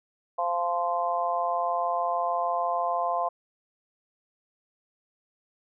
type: harmonic tone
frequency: 173.4 Hz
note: F3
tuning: 12 cents flat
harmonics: 3 / 4 / 5 / 6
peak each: -34 / -27 / -33 / -29 dBFS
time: 0.38-3.29 s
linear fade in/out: 10 ms
effects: none